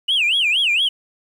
sine tone with vibrato, 2815 Hz, F7, 13 cents sharp, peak -13 dBFS, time 0.08-0.89 s, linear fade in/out 10 ms, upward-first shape sine, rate 4.3 Hz, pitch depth 300 cents each way, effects tanh soft clip ceiling -12 dBFS + 8-bit

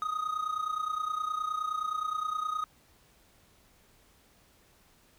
triangle tone with amplitude modulation, 1250 Hz, D#6, 8 cents sharp, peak -25 dBFS, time 0.02-2.64 s, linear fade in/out 0 ms, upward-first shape sine, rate 29.6 Hz, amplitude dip 75%, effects pink hiss -63 dBFS RMS until 5.18 s

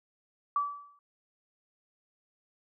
sine tone with exponential decay, 1153 Hz, D6, 32 cents flat, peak -23 dBFS, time 0.56-0.99 s, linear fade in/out 2 ms, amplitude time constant 93 ms, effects none

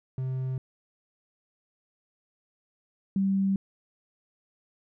triangle / sine tone pair in turn, 130.2 / 194.4 Hz, C3 / G3, -8 / -14 cents, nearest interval perfect fifth, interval 694 cents, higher second, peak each -26 / -22 dBFS, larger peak second, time 0.18-0.58 / 3.16-3.56 s, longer neither, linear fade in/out 2 ms, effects none

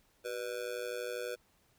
square tone with amplitude modulation, 489.6 Hz, B4, 15 cents flat, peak -33 dBFS, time 0.24-1.36 s, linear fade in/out 20 ms, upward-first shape sine, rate 112 Hz, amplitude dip 100%, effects pink hiss -70 dBFS RMS until 1.78 s

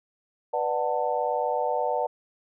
sine chord, B minor seventh, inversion none, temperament just, 493.9 / 592.7 / 740.8 / 889 Hz, B4 / D5 / F#5 / A5, 0 / +16 / +2 / +18 cents, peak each -29 dBFS, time 0.53-2.07 s, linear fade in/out 10 ms, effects none

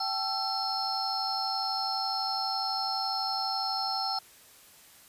sine tone cluster, 772 / 864 / 1339 / 4292 / 5270 Hz, G5 / A5 / E6 / C8 / E8, -27 / -32 / +27 / +43 / -1 cents, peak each -33 / -38 / -38 / -35 / -33 dBFS, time 0-4.19 s, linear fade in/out 5 ms, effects white hiss -55 dBFS RMS until 5.08 s + resampled to 32000 Hz

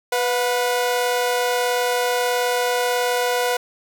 sawtooth tone pair together, 493.9 / 721.6 Hz, B4 / F#5, 0 / -44 cents, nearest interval perfect fifth, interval 656 cents, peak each -16 / -20 dBFS, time 0.12-3.57 s, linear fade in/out 5 ms, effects none

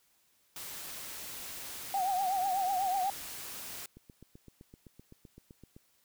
white noise, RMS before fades -43 dBFS, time 0.56-3.86 s, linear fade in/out 2 ms
sine tone with vibrato, 760 Hz, F#5, 46 cents sharp, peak -28 dBFS, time 1.94-3.1 s, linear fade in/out 2 ms, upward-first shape triangle, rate 8.1 Hz, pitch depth 110 cents each way
click train, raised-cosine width 3 ms, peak -38 dBFS, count 15, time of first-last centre 3.97-5.765 s, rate 7.8 Hz
effects white hiss -70 dBFS RMS until 6.04 s

